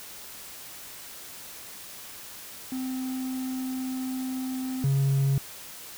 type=tone pair in turn; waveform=triangle; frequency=258.9 / 137.15 Hz; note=C4 / C#3; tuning=-18 / -18 cents; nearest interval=major seventh; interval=1100 cents; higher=first; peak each=-27 / -18 dBFS; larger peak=second; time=2.72-4.84 / 4.84-5.38 s; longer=first; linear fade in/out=2 ms; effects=tanh soft clip ceiling -14 dBFS + white hiss -43 dBFS RMS until 5.97 s